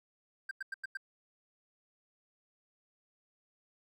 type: tone bursts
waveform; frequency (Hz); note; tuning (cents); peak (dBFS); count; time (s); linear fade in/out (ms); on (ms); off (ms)
triangle; 1574; G6; +7; -34; 5; 0.49-0.972; 5; 22; 93
effects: none